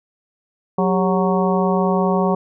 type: harmonic tone with a mistuned harmonic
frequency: 185 Hz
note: F#3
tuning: in tune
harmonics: 1 / 2 / 3 / 4 / 5 / 6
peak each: -18 / -21 / -23 / -24 / -25 / -26 dBFS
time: 0.78-2.35 s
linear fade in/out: 5 ms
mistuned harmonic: 2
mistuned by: +120 cents
effects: none